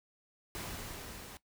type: noise with level ramp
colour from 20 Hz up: pink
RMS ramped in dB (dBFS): -41 to -49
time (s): 0.55-1.37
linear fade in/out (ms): 0
effects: noise-tail reverb RT60 0.1 s tail -17 dB re dry